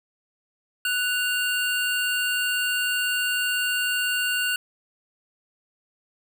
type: tone pair together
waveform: square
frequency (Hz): 1480 / 2794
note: F#6 / F7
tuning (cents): 0 / 0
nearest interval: major seventh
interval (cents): 1100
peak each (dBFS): -26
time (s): 0.85-4.56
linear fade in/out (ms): 2
effects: none